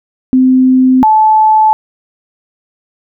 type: tone pair in turn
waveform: sine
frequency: 258 / 867.8 Hz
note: C4 / A5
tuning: -24 / -24 cents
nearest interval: octave + major sixth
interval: 2100 cents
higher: second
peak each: -4 dBFS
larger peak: neither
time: 0.33-1.03 / 1.03-1.73 s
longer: neither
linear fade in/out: 0 ms
effects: none